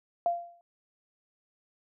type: tone with exponential decay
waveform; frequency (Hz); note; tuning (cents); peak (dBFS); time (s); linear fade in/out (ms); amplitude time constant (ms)
sine; 691; F5; -19; -21; 0.26-0.61; 1; 75
effects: none